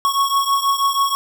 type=beating tone pair; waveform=square; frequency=1104 / 1110.2 Hz; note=C#6 / C#6; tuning=-7 / +2 cents; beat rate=6.2 Hz; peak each=-18 / -21 dBFS; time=0.05-1.15 s; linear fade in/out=0 ms; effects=none